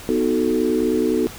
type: chord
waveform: sine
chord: B dominant seventh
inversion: none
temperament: equal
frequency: 246.9 / 311.1 / 370 / 440 Hz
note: B3 / D#4 / F#4 / A4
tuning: 0 / 0 / 0 / 0 cents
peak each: -22 dBFS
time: 0.09-1.27 s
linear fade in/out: 0 ms
effects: pink hiss -37 dBFS RMS until 1.38 s